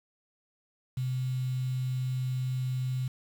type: tone with quantisation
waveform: sine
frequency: 128.4 Hz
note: C3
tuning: 32 cents flat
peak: -28 dBFS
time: 0.97-3.08 s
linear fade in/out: 5 ms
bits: 8
effects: none

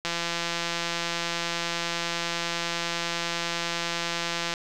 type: click train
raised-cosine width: 0.2 ms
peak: -11 dBFS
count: 764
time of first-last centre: 0.05-4.538 s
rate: 170 Hz
effects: none

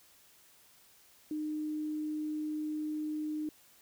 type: tone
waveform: sine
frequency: 305.4 Hz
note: D#4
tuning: 32 cents flat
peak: -33 dBFS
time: 1.31-3.49 s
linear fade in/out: 2 ms
effects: white hiss -62 dBFS RMS until 3.81 s

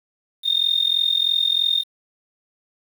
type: tone with amplitude modulation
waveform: sine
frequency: 3663 Hz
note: A#7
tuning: 31 cents flat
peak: -13 dBFS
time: 0.43-1.84 s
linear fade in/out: 50 ms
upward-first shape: sine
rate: 43.1 Hz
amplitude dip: 85%
effects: 7-bit

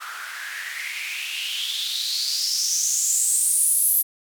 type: noise with band-pass filter sweep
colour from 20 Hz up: blue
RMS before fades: -24 dBFS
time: 0-4.03 s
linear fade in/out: 20 ms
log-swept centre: 1300 to 12000 Hz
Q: 6
effects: none

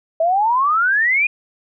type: exponential sweep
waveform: sine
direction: up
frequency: 637 to 2489 Hz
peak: -13 dBFS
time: 0.2-1.27 s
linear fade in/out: 5 ms
effects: none

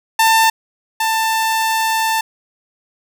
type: tone pair in turn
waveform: sawtooth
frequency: 894 / 889.5 Hz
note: A5 / A5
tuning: +27 / +19 cents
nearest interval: unison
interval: 8 cents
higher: first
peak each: -6 / -11 dBFS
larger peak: first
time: 0.19-0.5 / 1-2.21 s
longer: second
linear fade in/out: 5 ms
effects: none

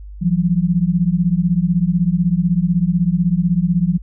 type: beating tone pair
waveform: sine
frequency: 167.4 / 183.4 Hz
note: E3 / F#3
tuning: +27 / -15 cents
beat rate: 16 Hz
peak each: -16 dBFS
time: 0.21-3.98 s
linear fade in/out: 20 ms
effects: added 50 Hz sine -31 dBFS peak until 4.02 s

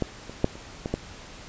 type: clicks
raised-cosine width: 2 ms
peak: -11 / -24 / -6 / -29 / -15 / -11 dBFS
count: 6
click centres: 0.023 / 0.296 / 0.444 / 0.555 / 0.859 / 0.94 s
effects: pink hiss -44 dBFS RMS until 1.48 s + resampled to 16000 Hz

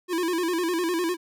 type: tone with vibrato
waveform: square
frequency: 344.2 Hz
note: F4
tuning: 25 cents flat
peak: -24 dBFS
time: 0.08-1.17 s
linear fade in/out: 50 ms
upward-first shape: square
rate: 9.9 Hz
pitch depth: 84 cents each way
effects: none

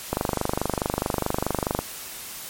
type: click train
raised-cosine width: 1 ms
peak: -8 dBFS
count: 42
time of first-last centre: 0.13-1.79 s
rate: 24.7 Hz
effects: white hiss -37 dBFS RMS until 2.49 s + MP3 64 kbps

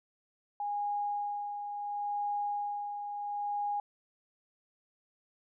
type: tone with tremolo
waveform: sine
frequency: 821 Hz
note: G#5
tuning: 20 cents flat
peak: -30 dBFS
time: 0.6-3.8 s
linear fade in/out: 2 ms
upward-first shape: sine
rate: 0.72 Hz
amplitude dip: 50%
effects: none

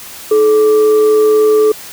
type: tone with frequency modulation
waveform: sine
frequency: 430 Hz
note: A4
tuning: 40 cents flat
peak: -6 dBFS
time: 0.31-1.72 s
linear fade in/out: 5 ms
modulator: 744 Hz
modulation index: 0.27
effects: white hiss -31 dBFS RMS until 1.92 s

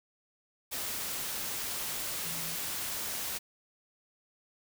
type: tone in noise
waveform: sine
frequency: 164.81 Hz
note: E3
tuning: in tune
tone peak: -46 dBFS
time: 2.24-2.56 s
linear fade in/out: 20 ms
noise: white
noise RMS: -36 dBFS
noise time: 0.71-3.39 s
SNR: -13 dB
effects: none

